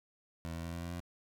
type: tone with pitch steps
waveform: 20% pulse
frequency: 82.41 / 83.32 / 84.24 / 85.17 / 86.11 / 87.06 Hz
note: E2 / E2 / E2 / F2 / F2 / F2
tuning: 0 / +19 / +38 / -43 / -24 / -5 cents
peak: -34 dBFS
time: 0.45-1.002 s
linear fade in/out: 0 ms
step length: 92 ms
effects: none